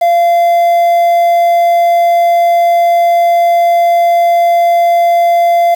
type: tone with quantisation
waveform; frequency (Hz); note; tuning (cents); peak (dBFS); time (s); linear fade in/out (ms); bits
triangle; 688; F5; -26; -4; 0.01-5.75; 10; 5
effects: none